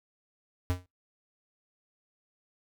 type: tone with exponential decay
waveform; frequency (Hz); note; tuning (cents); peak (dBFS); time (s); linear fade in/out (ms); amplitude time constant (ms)
square; 90.2; F#2; -44; -23; 0.7-0.86; 0; 33
effects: noise-tail reverb RT60 0.2 s tail -24 dB re dry